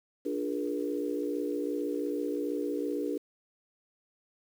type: chord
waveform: sine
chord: Bb dominant seventh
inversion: first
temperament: equal with one note detuned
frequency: 293.7 / 349.2 / 415.3 / 477.9 Hz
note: D4 / F4 / Ab4 / Bb4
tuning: 0 / 0 / 0 / +43 cents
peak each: -33 / -38 / -35 / -36 dBFS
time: 0.25-3.18 s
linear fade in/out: 10 ms
effects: 9-bit